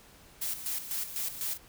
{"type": "noise with tremolo", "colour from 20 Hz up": "blue", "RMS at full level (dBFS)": -33, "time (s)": [0.41, 1.58], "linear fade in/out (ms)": 10, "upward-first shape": "square", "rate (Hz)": 4, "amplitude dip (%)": 65, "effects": ["pink hiss -56 dBFS RMS until 1.68 s"]}